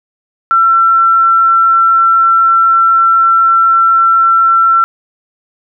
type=tone; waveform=sine; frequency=1348 Hz; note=E6; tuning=38 cents sharp; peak=-5 dBFS; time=0.51-4.84 s; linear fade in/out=0 ms; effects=none